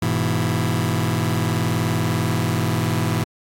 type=chord; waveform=sawtooth; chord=E major; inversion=first; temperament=just; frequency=103.01 / 123.61 / 164.81 Hz; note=G#2 / B2 / E3; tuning=-14 / +2 / 0 cents; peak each=-19 dBFS; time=0.02-3.24 s; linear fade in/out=5 ms; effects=AAC 64 kbps